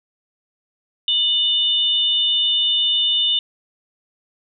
sine tone pair together, 2952 / 3594 Hz, F#7 / A7, -5 / +36 cents, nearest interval minor third, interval 341 cents, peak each -18 dBFS, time 1.08-3.39 s, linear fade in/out 2 ms, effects none

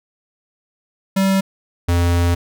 square tone pair in turn, 193.1 / 86.54 Hz, G3 / F2, -26 / -15 cents, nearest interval octave + major second, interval 1389 cents, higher first, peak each -14 dBFS, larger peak neither, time 1.16-1.41 / 1.88-2.35 s, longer second, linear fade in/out 10 ms, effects none

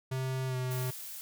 square tone with pitch glide, 130.81 to 127.67 Hz, C3 to C3, 0 to -42 cents, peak -32 dBFS, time 0.11-0.91 s, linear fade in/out 10 ms, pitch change -42 cents, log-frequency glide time 0.47-0.56 s
blue noise, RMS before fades -43 dBFS, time 0.71-1.21 s, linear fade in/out 0 ms
effects none

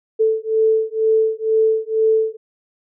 sine beating tone pair, 440 / 442.1 Hz, A4 / A4, 0 / +8 cents, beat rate 2.1 Hz, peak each -17 dBFS, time 0.19-2.37 s, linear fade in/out 20 ms, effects none

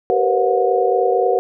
sine tone cluster, 384.6 / 460 / 489.2 / 533 / 725 Hz, G4 / A#4 / B4 / C5 / F#5, -33 / -23 / -16 / +32 / -35 cents, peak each -19 / -22 / -18 / -23 / -19 dBFS, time 0.1-1.39 s, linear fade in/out 0 ms, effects none

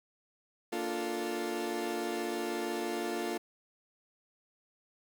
30% pulse chord, Bb major seventh, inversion none, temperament equal, 233.1 / 293.7 / 349.2 / 440 Hz, Bb3 / D4 / F4 / A4, 0 / 0 / 0 / 0 cents, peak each -38 / -39 / -33 / -37 dBFS, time 0.72-3.38 s, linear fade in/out 10 ms, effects 10-bit

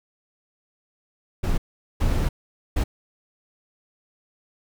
brown noise bursts at uneven times, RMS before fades -21 dBFS, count 3, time 1.43-1.58 / 2-2.29 / 2.76-2.84 s, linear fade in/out 10 ms, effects none

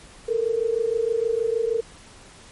sine tone pair together, 443.4 / 469.8 Hz, A4 / A#4, +13 / +13 cents, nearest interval minor second, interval 100 cents, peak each -23 / -23 dBFS, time 0.28-1.81 s, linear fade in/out 10 ms, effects pink hiss -47 dBFS RMS until 2.51 s + MP3 48 kbps

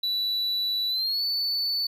triangle tone with pitch glide, 3951 to 4486 Hz, B7 to C#8, 0 to +20 cents, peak -23 dBFS, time 0.03-1.87 s, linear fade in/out 5 ms, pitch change +220 cents, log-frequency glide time 0.89-1.23 s, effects 10-bit

